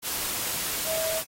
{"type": "tone in noise", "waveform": "sine", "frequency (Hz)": 643, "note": "E5", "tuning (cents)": -43, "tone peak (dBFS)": -29, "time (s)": [0.85, 1.22], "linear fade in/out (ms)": 50, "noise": "white", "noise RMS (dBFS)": -30, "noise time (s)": [0.02, 1.25], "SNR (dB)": -2, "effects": ["AAC 48 kbps"]}